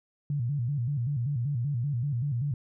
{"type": "tone with vibrato", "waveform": "sine", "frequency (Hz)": 131.2, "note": "C3", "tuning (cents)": 5, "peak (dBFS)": -26, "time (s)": [0.3, 2.54], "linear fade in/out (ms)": 2, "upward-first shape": "square", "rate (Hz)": 5.2, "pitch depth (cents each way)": 170, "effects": []}